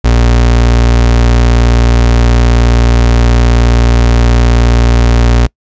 35% pulse tone, 59 Hz, A#1, 22 cents sharp, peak -3 dBFS, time 0.04-5.47 s, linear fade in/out 10 ms, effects noise-tail reverb RT60 0.1 s tail -26 dB re dry + resampled to 16000 Hz

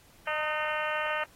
harmonic tone with a mistuned harmonic, 304.6 Hz, D#4, 37 cents flat, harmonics 2 / 3 / 4 / 5 / 6 / 7 / 8 / 9 / 10, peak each -34 / -36 / -35 / -36 / -36 / -41 / -42 / -39 / -44 dBFS, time 0.27-1.24 s, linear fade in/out 5 ms, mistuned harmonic 4, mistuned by +37 cents, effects pink hiss -59 dBFS RMS until 1.35 s + AAC 48 kbps

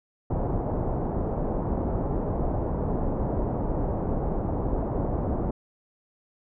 pink low-pass noise, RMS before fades -27 dBFS, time 0.3-5.51 s, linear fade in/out 5 ms, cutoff 820 Hz, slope 24 dB/octave, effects none

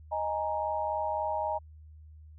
sine chord, D# suspended fourth, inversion none, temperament just, 622.3 / 829.7 / 933.4 Hz, D#5 / G#5 / A#5, 0 / -2 / +2 cents, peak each -33 dBFS, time 0.11-1.59 s, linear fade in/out 20 ms, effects added 77 Hz sine -48 dBFS peak until 2.38 s

